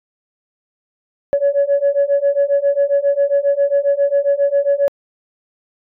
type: beating tone pair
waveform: sine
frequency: 560 / 567.4 Hz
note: C#5 / C#5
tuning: +18 / +40 cents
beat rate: 7.4 Hz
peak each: -15 / -14 dBFS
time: 1.33-4.88 s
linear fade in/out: 0 ms
effects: tanh soft clip ceiling -7 dBFS